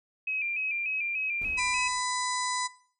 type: tone with vibrato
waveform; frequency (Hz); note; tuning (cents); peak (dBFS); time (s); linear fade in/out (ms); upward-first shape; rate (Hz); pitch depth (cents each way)
sine; 2464; D#7; -17; -28; 0.27-1.88; 5; square; 3.4; 59
type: noise with exponential decay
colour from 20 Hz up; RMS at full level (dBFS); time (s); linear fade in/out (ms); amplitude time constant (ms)
brown; -40; 1.41-2.52; 5; 240
type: harmonic tone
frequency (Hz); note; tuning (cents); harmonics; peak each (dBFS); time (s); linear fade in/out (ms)
999; B5; +20; 1 / 2 / 4 / 5 / 6 / 7 / 8 / 9; -32 / -35 / -38 / -39 / -40 / -40 / -41 / -42; 1.57-2.68; 20
effects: noise-tail reverb RT60 0.5 s tail -18 dB re dry